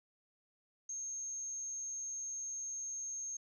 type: tone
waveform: sine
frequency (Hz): 6430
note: G8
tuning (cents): +43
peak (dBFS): -39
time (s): 0.89-3.37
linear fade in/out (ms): 5
effects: none